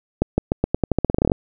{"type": "accelerating click train", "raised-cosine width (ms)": 2, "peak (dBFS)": -3, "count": 17, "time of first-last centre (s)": [0.22, 1.318], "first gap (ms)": 160, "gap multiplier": 0.87, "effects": []}